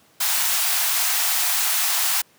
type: high-pass noise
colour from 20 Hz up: white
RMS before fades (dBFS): -21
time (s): 0.2-2.22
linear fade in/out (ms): 10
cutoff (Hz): 660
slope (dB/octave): 96
effects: pink hiss -56 dBFS RMS until 2.38 s + high-pass 150 Hz 12 dB/octave